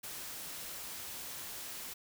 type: noise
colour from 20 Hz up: white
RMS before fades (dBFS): -44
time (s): 0.03-1.94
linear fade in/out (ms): 10
effects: none